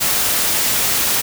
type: noise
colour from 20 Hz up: white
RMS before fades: -17 dBFS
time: 0-1.22 s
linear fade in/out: 20 ms
effects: none